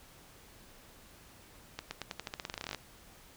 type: accelerating click train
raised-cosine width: 0.2 ms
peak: -20 dBFS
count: 19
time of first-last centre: 1.79-2.747 s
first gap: 120 ms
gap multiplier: 0.89
effects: pink hiss -57 dBFS RMS until 3.36 s